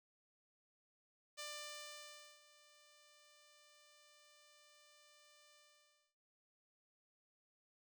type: tone with ADSR envelope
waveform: 5% pulse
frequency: 594 Hz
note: D5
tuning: 20 cents sharp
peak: -34 dBFS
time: 1.37-6.15 s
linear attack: 25 ms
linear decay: 1000 ms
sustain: -20 dB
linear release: 600 ms
effects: none